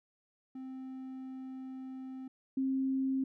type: tone pair in turn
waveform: triangle / sine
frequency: 261.5 / 265.9 Hz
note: C4 / C4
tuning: -1 / +28 cents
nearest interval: unison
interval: 29 cents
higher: second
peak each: -39 / -29 dBFS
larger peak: second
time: 0.55-2.28 / 2.57-3.24 s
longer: first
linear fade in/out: 5 ms
effects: none